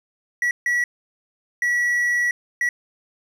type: tone bursts at uneven times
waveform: triangle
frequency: 1936 Hz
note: B6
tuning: 35 cents flat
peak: -16 dBFS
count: 4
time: 0.42-0.51 / 0.66-0.84 / 1.62-2.31 / 2.61-2.69 s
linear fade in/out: 2 ms
effects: none